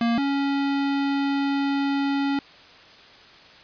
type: tone pair in turn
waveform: square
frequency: 233.1 / 278.8 Hz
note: A#3 / C#4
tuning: 0 / +10 cents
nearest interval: minor third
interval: 310 cents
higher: second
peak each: -20 / -22 dBFS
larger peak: first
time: 0.01-0.18 / 0.18-2.39 s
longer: second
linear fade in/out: 2 ms
effects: white hiss -48 dBFS RMS until 3.63 s + resampled to 11025 Hz